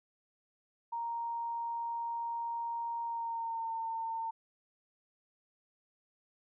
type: tone with pitch glide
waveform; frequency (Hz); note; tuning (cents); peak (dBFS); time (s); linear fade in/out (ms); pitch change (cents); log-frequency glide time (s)
sine; 932.3 to 906.3; A#5 to A#5; 0 to -49; -34; 0.92-4.31; 10; -49; 3.04-3.72
effects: none

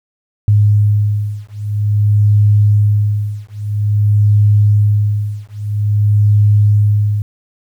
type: beating tone pair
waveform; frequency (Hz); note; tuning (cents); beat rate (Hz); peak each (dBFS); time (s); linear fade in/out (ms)
sine; 103.83 / 104.33; G#2 / G#2; 0 / +8; 0.5; -12; 0.48-7.22; 0
effects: 8-bit

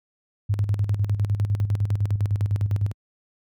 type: tone with tremolo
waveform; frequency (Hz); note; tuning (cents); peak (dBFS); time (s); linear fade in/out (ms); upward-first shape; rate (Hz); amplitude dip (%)
sine; 102; G#2; -31; -17; 0.49-2.92; 10; square; 9.9; 65
effects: high-pass 60 Hz 12 dB/octave

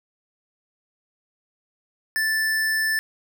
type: tone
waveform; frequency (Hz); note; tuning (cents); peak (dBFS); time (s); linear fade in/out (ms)
square; 1760; A6; 0; -21; 2.16-2.99; 0
effects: none

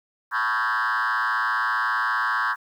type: tone with frequency modulation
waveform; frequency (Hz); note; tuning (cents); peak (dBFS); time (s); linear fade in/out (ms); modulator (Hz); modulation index
sine; 1336; E6; +23; -18; 0.31-2.56; 50; 115; 3.2
effects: tanh soft clip ceiling -20 dBFS + 9-bit

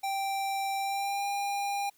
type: tone with pitch glide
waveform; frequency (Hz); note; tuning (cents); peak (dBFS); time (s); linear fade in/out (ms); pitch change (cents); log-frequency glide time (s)
square; 784 to 803.3; G5 to G5; 0 to +42; -30; 0.03-1.9; 10; +42; 0.78-1.25
effects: white hiss -66 dBFS RMS until 1.97 s

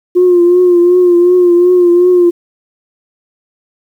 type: tone with vibrato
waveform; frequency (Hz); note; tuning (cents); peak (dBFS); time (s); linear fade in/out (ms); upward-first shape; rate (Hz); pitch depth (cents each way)
sine; 354.7; F4; +27; -3; 0.15-2.31; 20; triangle; 2.7; 50
effects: tanh soft clip ceiling 0 dBFS + 7-bit

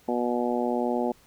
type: harmonic tone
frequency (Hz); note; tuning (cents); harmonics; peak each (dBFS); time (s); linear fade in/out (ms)
121.5; B2; -28; 2 / 3 / 4 / 5 / 6 / 7; -28 / -30 / -31 / -32 / -33 / -33; 0.08-1.12; 5
effects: pink hiss -58 dBFS RMS until 1.26 s

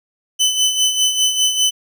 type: tone with tremolo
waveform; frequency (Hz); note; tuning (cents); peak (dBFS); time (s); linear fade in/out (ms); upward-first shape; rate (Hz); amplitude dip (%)
25% pulse; 3019; F#7; +34; -8; 0.39-1.71; 20; sine; 5; 60
effects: none

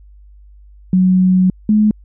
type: tone pair in turn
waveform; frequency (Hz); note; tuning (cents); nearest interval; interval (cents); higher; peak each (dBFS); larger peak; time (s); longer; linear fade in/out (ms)
sine; 185 / 212.7; F#3 / G#3; 0 / +42; major second; 242; second; -8; neither; 0.93-1.5 / 1.69-1.91; first; 2
effects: added 50 Hz sine -39 dBFS peak until 2.04 s

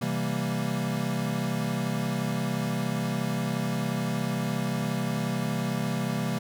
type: chord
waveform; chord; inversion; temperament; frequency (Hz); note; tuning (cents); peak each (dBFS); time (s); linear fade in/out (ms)
square; C dominant seventh; none; equal; 130.81 / 164.81 / 196 / 233.1; C3 / E3 / G3 / Bb3; 0 / 0 / 0 / 0; -33; 0.01-6.39; 10
effects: none

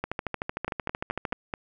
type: two click trains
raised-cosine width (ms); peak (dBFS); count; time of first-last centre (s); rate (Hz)
0.5; -15 / -14; 5 / 18; 0.68-1.538 / 0.04-1.328; 4.66 / 13.2
effects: none

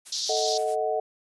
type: noise with tremolo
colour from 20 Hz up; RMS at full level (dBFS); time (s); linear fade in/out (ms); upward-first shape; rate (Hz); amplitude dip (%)
blue; -39; 0.05-0.76; 20; sine; 9.5; 55
type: band-pass noise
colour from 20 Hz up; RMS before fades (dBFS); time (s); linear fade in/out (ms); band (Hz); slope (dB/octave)
white; -30; 0.12-0.58; 5; 3700 to 6100; 48
type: chord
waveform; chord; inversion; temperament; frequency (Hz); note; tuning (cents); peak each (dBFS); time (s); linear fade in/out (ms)
sine; D# diminished; second; equal with one note detuned; 440 / 626.6 / 740; A4 / D#5 / F#5; 0 / +12 / 0; -28; 0.29-1; 5
effects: resampled to 24000 Hz

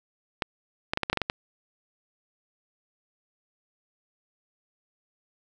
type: clicks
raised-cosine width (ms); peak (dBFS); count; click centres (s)
0.3; -9; 9; 0.422 / 0.935 / 0.974 / 1.033 / 1.099 / 1.13 / 1.173 / 1.217 / 1.299
effects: none

